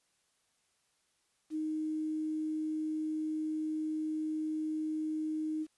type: tone with quantisation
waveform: sine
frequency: 311.1 Hz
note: D#4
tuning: in tune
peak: -32 dBFS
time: 1.5-5.67 s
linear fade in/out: 50 ms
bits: 10
effects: white hiss -75 dBFS RMS until 5.77 s + resampled to 24000 Hz